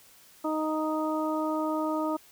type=harmonic tone; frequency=311.1 Hz; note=D#4; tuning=in tune; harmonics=1 / 2 / 3 / 4; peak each=-29 / -32 / -34 / -35 dBFS; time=0.44-2.17 s; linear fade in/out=10 ms; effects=white hiss -56 dBFS RMS until 2.31 s